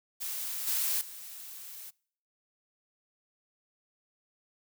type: noise with level steps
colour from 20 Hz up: blue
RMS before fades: -36 / -30 / -45 dBFS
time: 0.2-1.91 s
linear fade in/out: 20 ms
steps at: 0.67 / 1.01 s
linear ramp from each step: 2 ms
effects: noise-tail reverb RT60 0.6 s tail -26 dB re dry